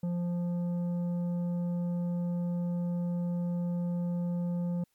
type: tone with tanh clipping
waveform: sine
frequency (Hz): 174.61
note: F3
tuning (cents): 0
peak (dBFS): -30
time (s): 0.03-4.84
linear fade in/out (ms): 5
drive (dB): 8
effects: white hiss -75 dBFS RMS until 4.94 s + MP3 96 kbps